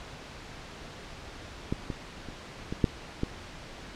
clicks, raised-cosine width 3 ms, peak -15 / -19 / -27 / -19 / -8 / -14 dBFS, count 6, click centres 1.725 / 1.902 / 2.287 / 2.725 / 2.842 / 3.234 s, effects pink hiss -44 dBFS RMS until 3.95 s + low-pass 5000 Hz 12 dB/octave

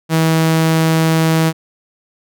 sawtooth tone, 161.3 Hz, E3, 37 cents flat, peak -7 dBFS, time 0.09-1.53 s, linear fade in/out 50 ms, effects none

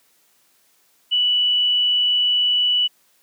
sine tone, 2958 Hz, F#7, 1 cent flat, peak -15 dBFS, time 1.11-2.88 s, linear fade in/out 20 ms, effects white hiss -60 dBFS RMS until 3.22 s + high-pass 150 Hz 12 dB/octave

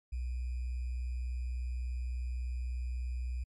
sine tone with sample-and-hold, 61.74 Hz, B1, in tune, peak -33 dBFS, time 0.12-3.44 s, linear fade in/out 10 ms, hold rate 2450 Hz, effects MP3 48 kbps

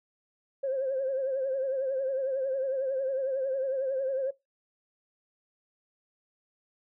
sine tone with vibrato, 534 Hz, C5, 35 cents sharp, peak -26 dBFS, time 0.63-4.31 s, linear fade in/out 10 ms, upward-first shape triangle, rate 11 Hz, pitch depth 75 cents each way, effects noise-tail reverb RT60 0.2 s tail -21 dB re dry + tanh soft clip ceiling -22 dBFS

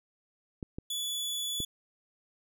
clicks, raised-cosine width 3 ms, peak -24 dBFS, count 3, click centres 0.628 / 0.785 / 1.603 s
sawtooth tone, 3433 Hz, A7, 43 cents flat, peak -29 dBFS, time 0.9-1.65 s, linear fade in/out 5 ms
effects none

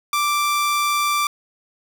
sawtooth tone, 1174.7 Hz, D6, in tune, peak -14 dBFS, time 0.13-1.27 s, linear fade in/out 2 ms, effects none

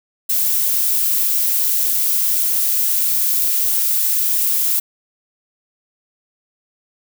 violet noise, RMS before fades -17 dBFS, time 0.29-4.8 s, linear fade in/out 10 ms, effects none

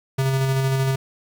square tone with tremolo, 133.8 Hz, C3, 39 cents sharp, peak -18 dBFS, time 0.18-0.96 s, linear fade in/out 10 ms, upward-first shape square, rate 13 Hz, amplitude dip 25%, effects 9-bit

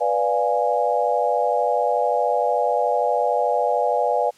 sine chord, B diminished seventh, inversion none, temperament equal, 493.9 / 587.3 / 698.5 / 830.6 Hz, B4 / D5 / F5 / Ab5, 0 / 0 / 0 / 0 cents, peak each -23 dBFS, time 0-4.31 s, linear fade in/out 20 ms, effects white hiss -54 dBFS RMS until 4.37 s + low-pass 9000 Hz 12 dB/octave

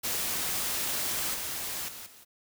white noise with level steps, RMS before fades -31 / -35 / -43 / -53 dBFS, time 0.03-2.25 s, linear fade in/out 20 ms, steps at 1.34 / 1.88 / 2.06 s, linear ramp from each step 5 ms, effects none

